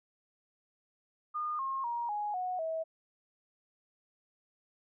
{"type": "tone with pitch steps", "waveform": "sine", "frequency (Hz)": [1219, 1073.5, 945.4, 832.6, 733.2, 645.7], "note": ["D#6", "C6", "A#5", "G#5", "F#5", "E5"], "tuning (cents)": [-36, 44, 24, 4, -16, -36], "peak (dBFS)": -32, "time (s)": [1.34, 2.84], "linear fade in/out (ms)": 20, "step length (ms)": 250, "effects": []}